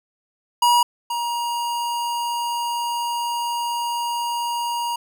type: tone pair in turn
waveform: square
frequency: 960 / 947.9 Hz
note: B5 / A#5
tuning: -49 / +29 cents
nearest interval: unison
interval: 22 cents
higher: first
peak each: -14 / -23 dBFS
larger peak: first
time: 0.62-0.83 / 1.1-4.96 s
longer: second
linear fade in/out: 5 ms
effects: none